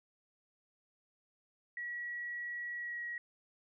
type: tone with pitch glide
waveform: sine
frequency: 1924 to 1906.3 Hz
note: B6 to A#6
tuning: -46 to +38 cents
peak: -38 dBFS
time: 1.77-3.18 s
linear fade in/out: 2 ms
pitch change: -16 cents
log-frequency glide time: 2.76-3.02 s
effects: none